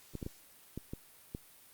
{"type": "clicks", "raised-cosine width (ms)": 3, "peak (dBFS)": -26, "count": 6, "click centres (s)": [0.153, 0.228, 0.264, 0.776, 0.935, 1.349], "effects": ["white hiss -59 dBFS RMS until 1.73 s", "Opus 48 kbps"]}